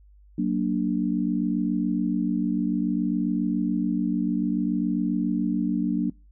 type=chord; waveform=sine; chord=Gb augmented; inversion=none; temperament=equal with one note detuned; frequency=186.07 / 233.1 / 293.7 Hz; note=Gb3 / Bb3 / D4; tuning=+10 / 0 / 0 cents; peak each=-26 dBFS; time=0.38-6.1 s; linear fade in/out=5 ms; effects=noise-tail reverb RT60 0.3 s tail -25 dB re dry + added 50 Hz sine -50 dBFS peak until 6.31 s